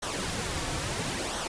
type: noise with flanger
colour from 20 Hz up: pink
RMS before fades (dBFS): -32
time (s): 0.02-1.48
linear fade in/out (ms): 10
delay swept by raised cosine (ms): 0.41 to 5.01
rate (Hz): 0.74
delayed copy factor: -0.55
effects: resampled to 22050 Hz